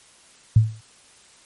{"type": "tone with exponential decay", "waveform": "sine", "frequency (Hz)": 110, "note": "A2", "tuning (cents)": 0, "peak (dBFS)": -7, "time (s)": [0.56, 0.81], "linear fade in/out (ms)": 5, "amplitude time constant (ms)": 54, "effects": ["white hiss -52 dBFS RMS until 1.45 s", "MP3 48 kbps"]}